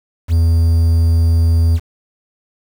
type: tone with quantisation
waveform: triangle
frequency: 83 Hz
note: E2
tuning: 12 cents sharp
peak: -7 dBFS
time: 0.28-1.8 s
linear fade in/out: 50 ms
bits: 6
effects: none